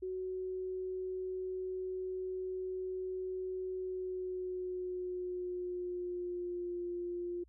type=tone with pitch glide; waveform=sine; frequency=371.9 to 351 Hz; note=F#4 to F4; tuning=+9 to +9 cents; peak=-36 dBFS; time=0.02-7.44 s; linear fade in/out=10 ms; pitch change=-100 cents; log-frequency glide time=3.75-6.84 s; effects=added 60 Hz sine -61 dBFS peak until 7.48 s

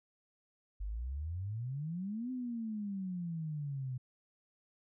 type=exponential two-way sweep; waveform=sine; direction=up then down; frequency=47.09 to 258.8 to 125 Hz; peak=-36 dBFS; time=0.8-3.98 s; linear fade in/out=10 ms; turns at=2.31 s; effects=none

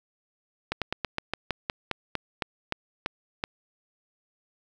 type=slowing click train; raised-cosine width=0.3 ms; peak=-11 dBFS; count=14; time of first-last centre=0.72-3.439 s; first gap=97 ms; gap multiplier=1.12; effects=8-bit

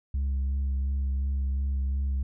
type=tone with vibrato; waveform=sine; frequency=67.8 Hz; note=C#2; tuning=38 cents flat; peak=-22 dBFS; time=0.14-2.23 s; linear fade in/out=5 ms; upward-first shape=sine; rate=2.8 Hz; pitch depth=22 cents each way; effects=tanh soft clip ceiling -24 dBFS

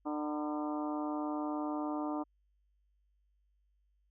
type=harmonic tone with a mistuned harmonic; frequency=150 Hz; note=D3; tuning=37 cents sharp; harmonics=2 / 3 / 4 / 5 / 6 / 7 / 8 / 9; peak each=-35 / -50 / -43 / -43 / -45 / -46 / -46 / -58 dBFS; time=0.05-2.24 s; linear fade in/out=20 ms; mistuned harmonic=7; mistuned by=-73 cents; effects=added 50 Hz sine -70 dBFS peak until 4.1 s

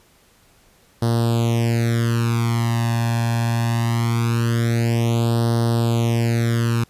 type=tone with flanger; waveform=sawtooth; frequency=116.54 Hz; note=A#2; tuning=in tune; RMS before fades=-19 dBFS; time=1.02-6.84 s; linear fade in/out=5 ms; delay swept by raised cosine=0.21 to 1.18 ms; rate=0.22 Hz; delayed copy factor=+1; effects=pink hiss -55 dBFS RMS until 6.89 s + resampled to 32000 Hz

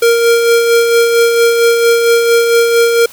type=tone with tremolo; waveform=square; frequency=466.4 Hz; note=A#4; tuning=1 cent sharp; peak=-6 dBFS; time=0.02-3.06 s; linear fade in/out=5 ms; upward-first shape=sine; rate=4.4 Hz; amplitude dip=40%; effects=white hiss -36 dBFS RMS until 3.12 s

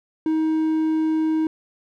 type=tone; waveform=triangle; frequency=315.9 Hz; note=D#4; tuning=26 cents sharp; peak=-16 dBFS; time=0.26-1.47 s; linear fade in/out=2 ms; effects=none

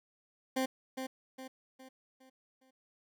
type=tone with echo; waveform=20% pulse; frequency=261.6 Hz; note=C4; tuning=in tune; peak=-25 dBFS; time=0.56-0.66 s; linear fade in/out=10 ms; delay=410 ms; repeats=5; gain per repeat=-7 dB; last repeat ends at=2.71 s; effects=none

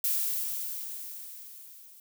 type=noise with level ramp; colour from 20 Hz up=violet; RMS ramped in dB=-27 to -53 dBFS; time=0.04-2 s; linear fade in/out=2 ms; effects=none

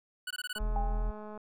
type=tone bursts; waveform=25% pulse; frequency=1480 Hz; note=F#6; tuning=in tune; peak=-31 dBFS; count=6; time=0.27-0.586 s; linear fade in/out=5 ms; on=36 ms; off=20 ms
type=click train; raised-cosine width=1 ms; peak=-32 dBFS; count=174; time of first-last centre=0.56-1.376 s; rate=212 Hz
type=tone; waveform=triangle; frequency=41.1 Hz; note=E1; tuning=4 cents flat; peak=-26 dBFS; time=0.6-1.11 s; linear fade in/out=10 ms
type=tone with exponential decay; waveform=sine; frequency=808 Hz; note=G#5; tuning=48 cents flat; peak=-30 dBFS; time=0.76-1.27 s; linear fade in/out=1 ms; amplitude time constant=110 ms
effects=none

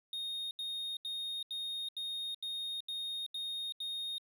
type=tone bursts; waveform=triangle; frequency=3706 Hz; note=A#7; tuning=11 cents flat; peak=-35 dBFS; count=9; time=0.13-4.182 s; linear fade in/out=2 ms; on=380 ms; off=79 ms; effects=none

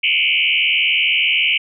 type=tone with frequency modulation; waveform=sine; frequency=2637 Hz; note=E7; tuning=in tune; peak=-13 dBFS; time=0.03-1.58 s; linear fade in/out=10 ms; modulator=79.8 Hz; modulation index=5.3; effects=none

